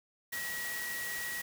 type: tone in noise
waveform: sine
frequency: 1917 Hz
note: A#6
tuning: 48 cents sharp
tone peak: -37 dBFS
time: 0.32-1.42 s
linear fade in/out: 10 ms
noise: white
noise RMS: -41 dBFS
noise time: 0.32-1.42 s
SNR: +1 dB
effects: none